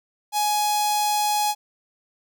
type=tone with notch filter; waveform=sawtooth; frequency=837 Hz; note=G#5; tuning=13 cents sharp; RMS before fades=-22 dBFS; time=0.32-1.55 s; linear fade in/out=50 ms; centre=1800 Hz; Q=0.67; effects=none